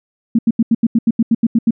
sine tone bursts, 228.8 Hz, A#3, 32 cents flat, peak -8 dBFS, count 12, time 0.35-1.708 s, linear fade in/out 5 ms, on 38 ms, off 82 ms, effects none

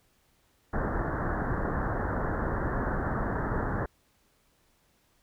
pink low-pass noise, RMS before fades -30 dBFS, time 0.73-3.86 s, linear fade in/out 5 ms, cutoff 1800 Hz, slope 96 dB/octave, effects pink hiss -68 dBFS RMS until 5.22 s

